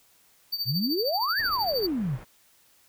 square tone with tremolo, 4600 Hz, D8, 37 cents flat, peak -25 dBFS, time 0.52-1.87 s, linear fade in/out 10 ms, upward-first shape triangle, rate 13 Hz, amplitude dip 85%
sine exponential two-way sweep, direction up then down, 112.3 to 1875 to 112.3 Hz, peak -25 dBFS, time 0.65-2.19 s, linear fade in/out 50 ms, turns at 1.4 s
pink low-pass noise, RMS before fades -45 dBFS, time 1.38-2.25 s, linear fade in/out 20 ms, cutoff 1800 Hz, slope 12 dB/octave
effects white hiss -61 dBFS RMS until 2.88 s

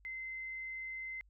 sine tone, 2066 Hz, C7, 22 cents flat, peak -40 dBFS, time 0.05-1.21 s, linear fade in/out 0 ms, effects added 50 Hz sine -62 dBFS peak until 1.29 s

